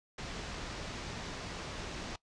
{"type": "low-pass noise", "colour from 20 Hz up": "pink", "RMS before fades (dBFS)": -42, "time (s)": [0.18, 2.16], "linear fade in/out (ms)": 5, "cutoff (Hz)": 6400, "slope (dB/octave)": 24, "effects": ["noise-tail reverb RT60 0.1 s tail -20 dB re dry", "resampled to 22050 Hz"]}